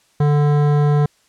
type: tone with hard clipping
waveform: sine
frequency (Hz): 146.83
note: D3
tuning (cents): 0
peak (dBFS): -14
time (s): 0.2-1.06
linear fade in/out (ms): 5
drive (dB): 15
effects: white hiss -58 dBFS RMS until 1.28 s + low-pass 9000 Hz 12 dB/octave